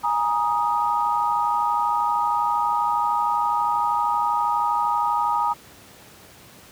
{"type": "chord", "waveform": "sine", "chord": "Ab suspended second", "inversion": "none", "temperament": "equal with one note detuned", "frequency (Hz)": [830.6, 943.2, 1244.5], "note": ["Ab5", "Bb5", "Eb6"], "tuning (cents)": [0, 20, 0], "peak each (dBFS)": [-25, -22, -24], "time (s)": [0.03, 5.54], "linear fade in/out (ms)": 20, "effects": ["pink hiss -47 dBFS RMS until 6.71 s", "high-pass 80 Hz 12 dB/octave"]}